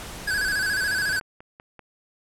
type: noise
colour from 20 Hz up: pink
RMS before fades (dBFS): -37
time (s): 0-1.19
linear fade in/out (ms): 0
type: tone with vibrato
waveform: square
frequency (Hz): 1590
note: G6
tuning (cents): +24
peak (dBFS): -23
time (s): 0.27-1.2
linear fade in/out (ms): 10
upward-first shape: square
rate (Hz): 14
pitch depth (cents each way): 70
type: click train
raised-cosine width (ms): 0.5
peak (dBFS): -29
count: 7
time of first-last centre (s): 0.63-1.793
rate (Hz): 5.16
effects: low-pass 12000 Hz 12 dB/octave